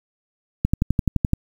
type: click train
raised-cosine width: 5 ms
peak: -5 dBFS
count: 9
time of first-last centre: 0.65-1.334 s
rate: 11.7 Hz
effects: 7-bit